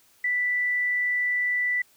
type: tone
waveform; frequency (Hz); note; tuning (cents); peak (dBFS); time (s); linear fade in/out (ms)
sine; 1975.5; B6; 0; -22; 0.24-1.82; 5
effects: white hiss -60 dBFS RMS until 1.96 s